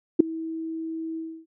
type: tone with ADSR envelope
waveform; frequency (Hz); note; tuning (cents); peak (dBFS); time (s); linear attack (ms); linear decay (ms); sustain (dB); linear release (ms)
sine; 323.9; E4; -30; -6; 0.19-1.46; 13; 4; -23; 290
effects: none